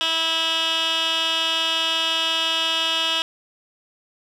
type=tone with band-pass filter; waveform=15% pulse; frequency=325.7 Hz; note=E4; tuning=21 cents flat; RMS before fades=-22 dBFS; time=0.01-3.22 s; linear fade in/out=0 ms; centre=3100 Hz; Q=2.8; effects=none